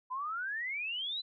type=exponential sweep; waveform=sine; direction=up; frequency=990 to 4076 Hz; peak=-34 dBFS; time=0.1-1.22 s; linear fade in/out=20 ms; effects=none